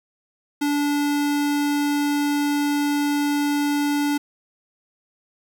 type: tone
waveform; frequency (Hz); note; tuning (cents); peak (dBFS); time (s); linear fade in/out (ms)
square; 290; D4; -22; -20; 0.61-4.18; 10
effects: 8-bit